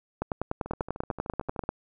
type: two click trains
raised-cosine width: 1 ms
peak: -24 / -14 dBFS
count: 14 / 16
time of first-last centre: 0.66-1.637 / 0.22-1.691 s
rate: 13.3 / 10.2 Hz
effects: none